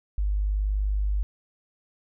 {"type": "tone", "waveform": "sine", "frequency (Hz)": 50.5, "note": "G#1", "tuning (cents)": -48, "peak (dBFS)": -22, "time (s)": [0.18, 1.23], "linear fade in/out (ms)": 0, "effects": []}